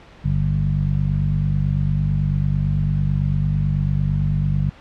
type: harmonic tone with a mistuned harmonic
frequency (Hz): 49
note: G1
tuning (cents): 0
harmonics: 1 / 2 / 3 / 4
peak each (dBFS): -24 / -23 / -19 / -28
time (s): 0.24-4.7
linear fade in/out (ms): 10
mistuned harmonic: 1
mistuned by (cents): +47
effects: pink hiss -45 dBFS RMS until 4.8 s + low-pass 3000 Hz 12 dB/octave